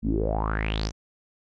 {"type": "tone with low-pass filter sweep", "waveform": "sawtooth", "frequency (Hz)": 53.5, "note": "A1", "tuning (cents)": -48, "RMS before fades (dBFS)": -26, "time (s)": [0.02, 0.92], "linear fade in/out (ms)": 50, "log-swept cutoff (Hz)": [210, 6400], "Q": 8, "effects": []}